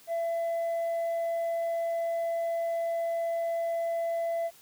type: tone with tanh clipping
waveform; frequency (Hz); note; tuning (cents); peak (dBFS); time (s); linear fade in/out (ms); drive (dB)
sine; 671; E5; +31; -28; 0.07-4.51; 50; 2
effects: white hiss -56 dBFS RMS until 4.61 s